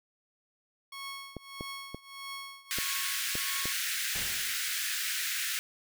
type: tone with tremolo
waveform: 15% pulse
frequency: 1100 Hz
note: C#6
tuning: 14 cents flat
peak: -31 dBFS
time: 0.92-3.73 s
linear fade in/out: 5 ms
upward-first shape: triangle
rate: 1.6 Hz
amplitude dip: 90%
type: clicks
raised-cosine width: 2 ms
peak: -24 dBFS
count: 6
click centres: 1.367 / 1.609 / 1.946 / 2.786 / 3.354 / 3.656 s
type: high-pass noise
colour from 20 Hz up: pink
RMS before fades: -33 dBFS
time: 2.71-5.59 s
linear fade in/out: 0 ms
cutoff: 1500 Hz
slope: 48 dB/octave
type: noise with exponential decay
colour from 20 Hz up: pink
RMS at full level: -40 dBFS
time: 4.15-4.84 s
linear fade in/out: 1 ms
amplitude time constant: 150 ms
effects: none